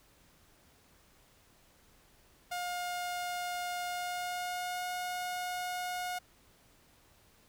sawtooth tone with pitch glide, 712 to 721.9 Hz, F5 to F#5, +33 to -43 cents, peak -31 dBFS, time 2.51-6.19 s, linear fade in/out 10 ms, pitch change +24 cents, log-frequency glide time 3.87-4.88 s, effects pink hiss -64 dBFS RMS until 7.48 s

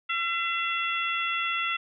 harmonic tone, 677 Hz, E5, 46 cents sharp, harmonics 2 / 3 / 4 / 5, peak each -30 / -32 / -30 / -35 dBFS, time 0.09-1.77 s, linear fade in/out 10 ms, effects none

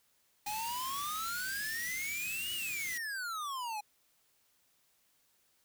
white band-stop noise, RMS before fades -43 dBFS, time 0.46-2.98 s, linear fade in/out 5 ms, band 320 to 1600 Hz, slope 24 dB/octave
square exponential two-way sweep, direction up then down, 819 to 2960 to 819 Hz, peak -37 dBFS, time 0.46-3.81 s, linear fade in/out 10 ms, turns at 2.53 s
effects white hiss -72 dBFS RMS until 5.64 s

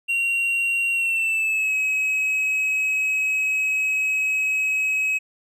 triangle tone with pitch glide, 2753 to 2554 Hz, F7 to D#7, -25 to +45 cents, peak -18 dBFS, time 0.08-5.19 s, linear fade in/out 20 ms, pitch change -130 cents, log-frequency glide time 0.92-1.75 s, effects none

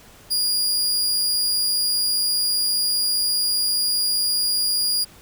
sawtooth tone, 4849 Hz, D#8, 45 cents flat, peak -16 dBFS, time 0.3-5.05 s, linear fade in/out 20 ms, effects pink hiss -48 dBFS RMS until 5.21 s

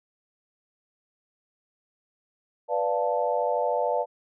sine chord, B half-diminished seventh, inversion none, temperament equal, 493.9 / 587.3 / 698.5 / 880 Hz, B4 / D5 / F5 / A5, 0 / 0 / 0 / 0 cents, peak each -28 / -27 / -29 / -29 dBFS, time 2.68-4.06 s, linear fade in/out 50 ms, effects none

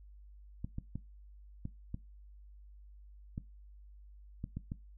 clicks, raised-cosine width 5 ms, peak -26 dBFS, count 9, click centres 0.645 / 0.784 / 0.956 / 1.654 / 1.944 / 3.379 / 4.441 / 4.57 / 4.719 s, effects noise-tail reverb RT60 0.2 s tail -18 dB re dry + added 50 Hz sine -52 dBFS peak until 4.97 s

